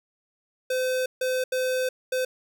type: tone bursts at uneven times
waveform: square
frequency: 512 Hz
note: C5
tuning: 38 cents flat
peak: -24 dBFS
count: 4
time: 0.7-1.06 / 1.21-1.44 / 1.52-1.89 / 2.12-2.25 s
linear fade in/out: 5 ms
effects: none